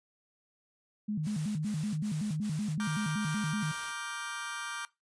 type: tone with vibrato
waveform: sine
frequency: 180 Hz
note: F#3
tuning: 47 cents flat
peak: -30 dBFS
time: 1.08-3.72 s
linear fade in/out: 10 ms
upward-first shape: square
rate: 5.3 Hz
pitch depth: 270 cents each way
type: noise bursts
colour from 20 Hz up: white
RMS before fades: -47 dBFS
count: 7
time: 1.23-3.942 s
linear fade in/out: 50 ms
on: 360 ms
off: 32 ms
type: chord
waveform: sawtooth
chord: G minor seventh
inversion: first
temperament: just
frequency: 940.8 / 1176 / 1411.2 / 1568 Hz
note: Bb5 / D6 / F6 / G6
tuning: +16 / +2 / +18 / 0 cents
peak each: -41 / -37 / -39 / -37 dBFS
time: 2.8-4.85 s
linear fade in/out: 0 ms
effects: noise-tail reverb RT60 0.2 s tail -19 dB re dry + resampled to 22050 Hz